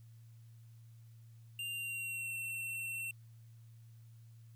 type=tone with pitch glide; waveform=square; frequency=2789 to 2708 Hz; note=F7 to E7; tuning=-3 to +46 cents; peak=-39 dBFS; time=1.59-3.11 s; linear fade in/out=2 ms; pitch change=-51 cents; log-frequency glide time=1.7-2.33 s; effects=added 114 Hz sine -54 dBFS peak until 4.55 s + white hiss -74 dBFS RMS until 4.55 s